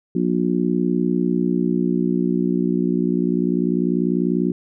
harmonic tone, 60.2 Hz, B1, 44 cents flat, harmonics 3 / 4 / 5 / 6, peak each -21 / -22 / -23 / -24 dBFS, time 0.15-4.52 s, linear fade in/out 5 ms, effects none

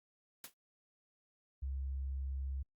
white noise with exponential decay, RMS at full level -43 dBFS, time 0.44-0.54 s, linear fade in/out 2 ms, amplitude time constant 21 ms
sine tone, 67.3 Hz, C2, 49 cents sharp, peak -36 dBFS, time 1.62-2.63 s, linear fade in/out 10 ms
effects Opus 48 kbps

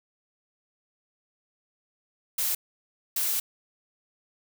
blue noise bursts at uneven times, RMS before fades -27 dBFS, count 2, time 2.38-2.55 / 3.16-3.4 s, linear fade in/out 5 ms, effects none

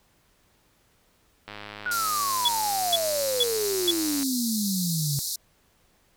click train, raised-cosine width 0.3 ms, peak -22 dBFS, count 287, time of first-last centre 1.48-4.23 s, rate 104 Hz
sine exponential sweep, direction down, 1480 to 137.5 Hz, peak -25 dBFS, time 1.86-5.19 s, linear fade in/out 0 ms
pink band-pass noise, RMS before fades -31 dBFS, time 1.91-5.36 s, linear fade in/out 5 ms, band 3900 to 16000 Hz, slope 96 dB/octave
triangle tone bursts, 3400 Hz, G#7, 40 cents sharp, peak -17 dBFS, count 4, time 2.45-3.91 s, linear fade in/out 5 ms, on 35 ms, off 440 ms
effects pink hiss -64 dBFS RMS until 6.16 s

